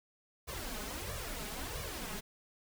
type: noise with flanger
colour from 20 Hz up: pink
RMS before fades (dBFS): -41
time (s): 0.47-2.21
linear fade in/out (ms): 20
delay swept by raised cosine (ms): 1.7 to 4.8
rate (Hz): 1.5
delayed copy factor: +0.8
effects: none